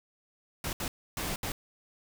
pink noise bursts at uneven times, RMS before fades -34 dBFS, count 4, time 0.64-0.73 / 0.8-0.88 / 1.17-1.36 / 1.43-1.52 s, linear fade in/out 2 ms, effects none

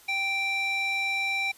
square tone with band-pass filter, 784 Hz, G5, in tune, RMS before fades -28 dBFS, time 0.08-1.52 s, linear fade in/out 10 ms, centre 2800 Hz, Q 8.3, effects white hiss -54 dBFS RMS until 1.57 s + resampled to 32000 Hz

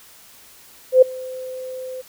sine tone with ADSR envelope, 514 Hz, C5, 31 cents flat, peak -4 dBFS, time 0.92-2.02 s, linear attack 100 ms, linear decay 8 ms, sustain -24 dB, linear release 17 ms, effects white hiss -47 dBFS RMS until 2.08 s

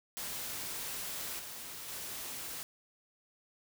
white noise with level steps, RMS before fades -40 / -45 / -42 dBFS, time 0.17-2.63 s, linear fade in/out 0 ms, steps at 1.39 / 1.88 s, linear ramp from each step 5 ms, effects none

